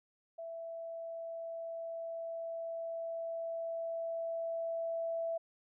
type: tone with level ramp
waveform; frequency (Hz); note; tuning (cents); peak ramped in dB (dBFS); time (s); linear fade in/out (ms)
sine; 663; E5; +10; -41 to -33; 0.38-5.38; 10
effects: none